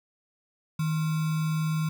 sine tone with sample-and-hold, 157.9 Hz, D#3, 26 cents sharp, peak -24 dBFS, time 0.79-1.89 s, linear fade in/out 5 ms, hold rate 1225 Hz, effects none

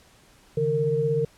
sine tone cluster, 139.6 / 156 / 458.7 Hz, C#3 / D#3 / A#4, +13 / +5 / -28 cents, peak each -28 / -29 / -22 dBFS, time 0.57-1.25 s, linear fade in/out 5 ms, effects pink hiss -56 dBFS RMS until 1.37 s + low-pass 11000 Hz 12 dB/octave

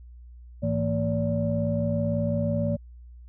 sine tone cluster, 104.7 / 162.8 / 228.7 / 575 Hz, G#2 / E3 / A#3 / D5, +15 / -21 / -33 / -37 cents, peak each -28 dBFS, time 0.62-2.77 s, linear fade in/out 20 ms, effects tanh soft clip ceiling -13 dBFS + added 60 Hz sine -43 dBFS peak until 3.28 s

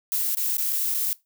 violet noise with dropouts, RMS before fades -25 dBFS, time 0.12-1.13 s, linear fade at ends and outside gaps 0 ms, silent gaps 0.349-0.371 / 0.569-0.582 / 0.725-0.729 / 0.941-0.947 s, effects noise-tail reverb RT60 0.2 s tail -20 dB re dry

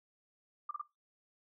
sine tone bursts, 1191 Hz, D6, 24 cents sharp, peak -35 dBFS, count 3, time 0.69-0.815 s, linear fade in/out 5 ms, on 21 ms, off 31 ms, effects noise-tail reverb RT60 0.2 s tail -18 dB re dry

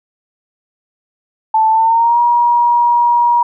sine tone with pitch glide, 880 to 954.1 Hz, A5 to A#5, 0 to +40 cents, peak -8 dBFS, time 1.54-3.43 s, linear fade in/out 5 ms, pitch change +140 cents, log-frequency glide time 1.7-2.2 s, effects none

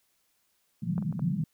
pink band-pass noise, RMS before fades -30 dBFS, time 0.82-1.44 s, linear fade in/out 5 ms, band 130 to 200 Hz, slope 48 dB/octave
clicks, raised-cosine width 1 ms, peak -26 / -33 / -33 / -27 dBFS, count 4, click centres 0.98 / 1.025 / 1.126 / 1.194 s
effects white hiss -72 dBFS RMS until 1.53 s

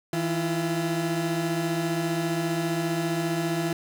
30% pulse tone pair together, 162.51 / 340 Hz, E3 / F4, -24 / -46 cents, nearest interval octave + minor second, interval 1278 cents, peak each -25 dBFS, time 0.13-3.73 s, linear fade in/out 2 ms, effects none

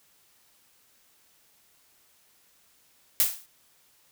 blue noise with exponential decay, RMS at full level -18 dBFS, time 3.2-3.46 s, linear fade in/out 1 ms, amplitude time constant 56 ms, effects white hiss -63 dBFS RMS until 4.11 s

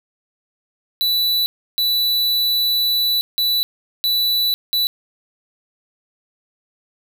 square tone bursts at uneven times, 3960 Hz, B7, 4 cents sharp, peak -16 dBFS, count 5, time 1.01-1.46 / 1.78-3.21 / 3.38-3.63 / 4.04-4.54 / 4.73-4.87 s, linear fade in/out 0 ms, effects none

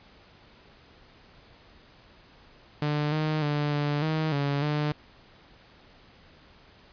sawtooth tone with pitch steps, 148.7 / 154.7 / 147.3 / 146.2 / 157.3 / 141.9 / 149.3 Hz, D3 / D#3 / D3 / D3 / D#3 / C#3 / D3, +22 / -10 / +6 / -7 / +19 / +41 / +29 cents, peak -21 dBFS, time 2.82-4.92 s, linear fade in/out 2 ms, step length 300 ms, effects pink hiss -55 dBFS RMS until 6.92 s + resampled to 11025 Hz

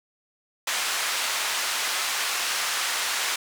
pink band-pass noise, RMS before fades -27 dBFS, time 0.67-3.36 s, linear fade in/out 5 ms, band 1200 to 9600 Hz, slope 12 dB/octave, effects none

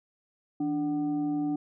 sine tone with frequency modulation, 293.7 Hz, D4, in tune, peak -26 dBFS, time 0.6-1.56 s, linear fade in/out 5 ms, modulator 456 Hz, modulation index 0.42, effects none

